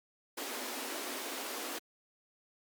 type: high-pass noise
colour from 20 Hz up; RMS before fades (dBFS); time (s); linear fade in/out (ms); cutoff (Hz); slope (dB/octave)
pink; -40; 0.37-1.79; 10; 240; 96
effects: Opus 48 kbps